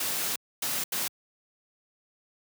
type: noise bursts at uneven times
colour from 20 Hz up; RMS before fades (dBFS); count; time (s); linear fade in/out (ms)
white; -30; 3; 0-0.36 / 0.62-0.84 / 0.92-1.08; 5
effects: high-pass 100 Hz 12 dB/octave